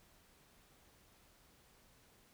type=silence; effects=pink hiss -67 dBFS RMS until 2.33 s